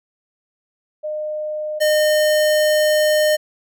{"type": "tone pair in turn", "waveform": ["sine", "square"], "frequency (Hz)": [610, 610], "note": ["D#5", "D#5"], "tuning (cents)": [-34, -34], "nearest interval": "unison", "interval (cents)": 0, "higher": "neither", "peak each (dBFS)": [-22, -14], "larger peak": "second", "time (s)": [[1.03, 1.8], [1.8, 3.37]], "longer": "second", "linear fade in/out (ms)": 20, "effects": []}